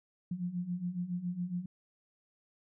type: beating tone pair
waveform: sine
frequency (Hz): 172.9 / 180.1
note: F3 / F#3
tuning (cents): -17 / -46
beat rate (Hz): 7.2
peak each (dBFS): -39 / -35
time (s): 0.31-1.66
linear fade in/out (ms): 5
effects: none